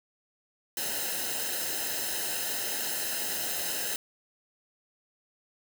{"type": "noise with comb filter", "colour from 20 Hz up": "white", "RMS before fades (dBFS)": -32, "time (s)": [0.77, 3.96], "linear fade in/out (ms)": 2, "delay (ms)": 0.87, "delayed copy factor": -0.75, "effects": []}